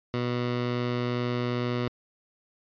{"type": "tone", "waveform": "15% pulse", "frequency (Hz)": 122.3, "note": "B2", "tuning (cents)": -16, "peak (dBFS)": -20, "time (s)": [0.14, 1.88], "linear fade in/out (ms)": 0, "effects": ["resampled to 11025 Hz"]}